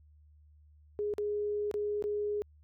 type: tone with dropouts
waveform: sine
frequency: 415.3 Hz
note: G#4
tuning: in tune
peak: -30 dBFS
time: 0.99-2.42 s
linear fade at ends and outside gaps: 0 ms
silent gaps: 1.138-1.182 / 1.713-1.741 / 2.024-2.04 s
effects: added 75 Hz sine -57 dBFS peak until 2.63 s